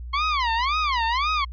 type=tone with vibrato; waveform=sawtooth; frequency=1067 Hz; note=C6; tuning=34 cents sharp; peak=-17 dBFS; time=0.13-1.45 s; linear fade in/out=10 ms; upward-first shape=sine; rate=1.9 Hz; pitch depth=290 cents each way; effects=added 60 Hz sine -32 dBFS peak until 1.52 s + resampled to 11025 Hz